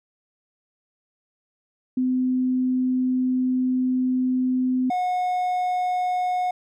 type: tone pair in turn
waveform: sine / triangle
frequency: 255.1 / 727.2 Hz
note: C4 / F#5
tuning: -44 / -30 cents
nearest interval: octave + tritone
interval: 1814 cents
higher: second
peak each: -19 dBFS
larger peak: neither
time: 1.97-4.9 / 4.9-6.51 s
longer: first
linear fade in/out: 5 ms
effects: none